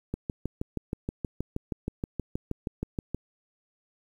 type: click train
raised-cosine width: 3 ms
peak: -17 dBFS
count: 20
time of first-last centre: 0.14-3.146 s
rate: 6.32 Hz
effects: 9-bit